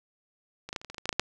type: clicks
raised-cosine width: 0.2 ms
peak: -22 / -18 / -14 / -29 / -25 / -24 / -26 / -21 / -16 / -6 / -17 / -6 dBFS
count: 12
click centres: 0.69 / 0.729 / 0.762 / 0.815 / 0.847 / 0.9 / 0.945 / 0.982 / 1.056 / 1.092 / 1.128 / 1.196 s
effects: none